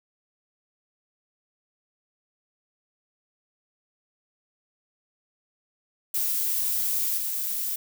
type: noise with level steps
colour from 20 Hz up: violet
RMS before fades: -26 / -29 dBFS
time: 6.14-7.76 s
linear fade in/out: 5 ms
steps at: 7.17 s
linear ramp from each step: 10 ms
effects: none